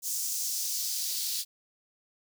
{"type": "noise with high-pass filter sweep", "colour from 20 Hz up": "white", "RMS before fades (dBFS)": -32, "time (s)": [0.02, 1.45], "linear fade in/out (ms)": 50, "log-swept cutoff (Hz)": [6600, 4200], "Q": 2.1, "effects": []}